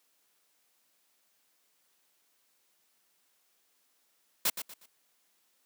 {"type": "noise with echo", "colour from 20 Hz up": "white", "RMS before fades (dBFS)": -27, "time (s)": [4.45, 4.5], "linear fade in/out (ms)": 5, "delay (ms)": 120, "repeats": 3, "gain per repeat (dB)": -10, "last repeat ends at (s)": 4.86, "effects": ["white hiss -72 dBFS RMS until 5.65 s", "high-pass 200 Hz 12 dB/octave"]}